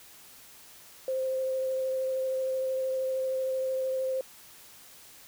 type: tone with vibrato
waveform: sine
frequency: 523.3 Hz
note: C5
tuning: in tune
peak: -27 dBFS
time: 1.08-4.21 s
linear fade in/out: 2 ms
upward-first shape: sine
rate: 13 Hz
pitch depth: 11 cents each way
effects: white hiss -52 dBFS RMS until 5.27 s